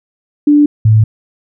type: tone pair in turn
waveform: sine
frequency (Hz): 293.7 / 109.22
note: D4 / A2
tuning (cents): 0 / -12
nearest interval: octave + perfect fourth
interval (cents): 1712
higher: first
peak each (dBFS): -4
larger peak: neither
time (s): 0.47-0.66 / 0.85-1.04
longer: neither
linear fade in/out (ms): 5
effects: none